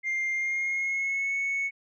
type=tone with pitch glide; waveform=sine; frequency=2106 to 2211 Hz; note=C7 to C#7; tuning=+11 to -5 cents; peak=-24 dBFS; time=0.03-1.71 s; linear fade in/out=50 ms; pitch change=+84 cents; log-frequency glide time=0.33-1.35 s; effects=tanh soft clip ceiling -24 dBFS